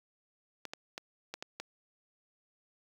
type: clicks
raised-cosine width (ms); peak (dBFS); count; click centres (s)
0.2; -22; 6; 0.653 / 0.735 / 0.979 / 1.34 / 1.425 / 1.6
effects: high-pass 150 Hz 12 dB/octave + 8-bit